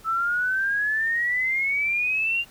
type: exponential sweep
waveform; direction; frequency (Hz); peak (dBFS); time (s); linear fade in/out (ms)
sine; up; 1307 to 2811; -21; 0.04-2.45; 50
effects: pink hiss -51 dBFS RMS until 2.5 s